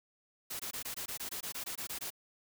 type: noise bursts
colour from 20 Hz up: white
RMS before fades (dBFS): -40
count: 14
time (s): 0.5-2.104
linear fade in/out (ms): 10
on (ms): 96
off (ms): 20
effects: none